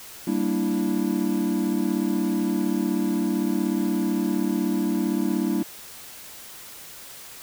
triangle chord, E half-diminished seventh, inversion first, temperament equal, 196 / 233.1 / 293.7 / 329.6 Hz, G3 / Bb3 / D4 / E4, 0 / 0 / 0 / 0 cents, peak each -25 dBFS, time 0.27-5.63 s, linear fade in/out 5 ms, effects white hiss -42 dBFS RMS until 7.42 s

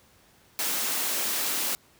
white high-pass noise, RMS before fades -28 dBFS, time 0.59-1.75 s, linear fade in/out 0 ms, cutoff 190 Hz, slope 24 dB/octave, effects pink hiss -59 dBFS RMS until 1.99 s + high-pass 60 Hz 12 dB/octave

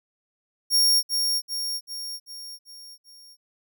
sawtooth tone with echo, 5550 Hz, F8, 12 cents flat, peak -14 dBFS, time 0.7-1.03 s, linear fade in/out 50 ms, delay 390 ms, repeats 6, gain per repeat -5 dB, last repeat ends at 3.37 s, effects none

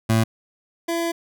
25% pulse tone pair in turn, 112.5 / 336.5 Hz, A2 / E4, +39 / +36 cents, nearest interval octave + perfect fifth, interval 1897 cents, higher second, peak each -12 / -18 dBFS, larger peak first, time 0.09-0.24 / 0.88-1.12 s, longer second, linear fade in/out 10 ms, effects none

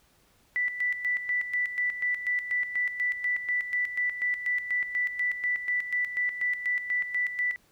sine tone with tremolo, 1975.5 Hz, B6, in tune, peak -24 dBFS, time 0.56-7.56 s, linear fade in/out 0 ms, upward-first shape square, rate 4.1 Hz, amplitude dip 65%, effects pink hiss -64 dBFS RMS until 7.71 s

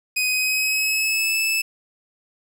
sawtooth tone with pitch glide, 2505 to 2622 Hz, D#7 to E7, +11 to -10 cents, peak -16 dBFS, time 0.16-1.62 s, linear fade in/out 10 ms, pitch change +79 cents, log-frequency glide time 0.28-1.36 s, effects 8-bit

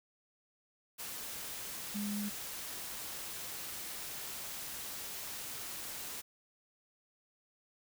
sine tone in noise, 206 Hz, G#3, 14 cents flat, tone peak -35 dBFS, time 1.94-2.3 s, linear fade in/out 20 ms, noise white, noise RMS -43 dBFS, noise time 0.98-6.22 s, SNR +5 dB, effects none

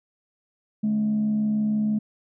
sine tone with frequency modulation, 213.1 Hz, G#3, 45 cents sharp, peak -19 dBFS, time 0.83-1.99 s, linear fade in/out 10 ms, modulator 66.3 Hz, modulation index 0.23, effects tanh soft clip ceiling -17 dBFS

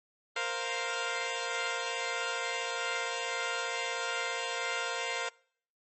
10% pulse chord, Bb suspended second, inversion none, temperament equal, 466.2 / 523.3 / 698.5 Hz, Bb4 / C5 / F5, 0 / 0 / 0 cents, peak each -28 dBFS, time 0.36-5.29 s, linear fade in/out 5 ms, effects noise-tail reverb RT60 0.6 s tail -25 dB re dry + MP3 32 kbps

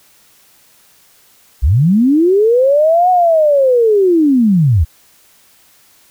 sine linear two-way sweep, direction up then down, 53.3 to 740 to 68 Hz, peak -7 dBFS, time 1.62-4.85 s, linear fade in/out 20 ms, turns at 3.1 s, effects white hiss -49 dBFS RMS until 6.1 s

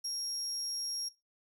35% pulse tone, 5588 Hz, F8, in tune, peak -32 dBFS, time 0.04-1.09 s, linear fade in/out 10 ms, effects noise-tail reverb RT60 0.2 s tail -17 dB re dry

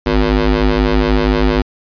20% pulse ring-modulated tone, 104.1 Hz, G#2, 5 cents sharp, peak -3 dBFS, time 0.06-1.62 s, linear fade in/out 5 ms, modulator 153 Hz, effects resampled to 11025 Hz

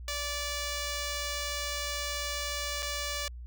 5% pulse tone with dropouts, 581 Hz, D5, 19 cents flat, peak -21 dBFS, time 0.08-3.28 s, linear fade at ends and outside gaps 1 ms, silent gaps 2.823-2.827 s, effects added 60 Hz sine -40 dBFS peak until 3.46 s

